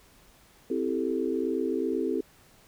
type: chord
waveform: sine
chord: A minor seventh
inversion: first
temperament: equal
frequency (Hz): 261.6 / 329.6 / 392 / 440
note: C4 / E4 / G4 / A4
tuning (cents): 0 / 0 / 0 / 0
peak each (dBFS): -31 / -31 / -31 / -32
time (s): 0.7-2.21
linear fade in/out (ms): 5
effects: pink hiss -58 dBFS RMS until 2.67 s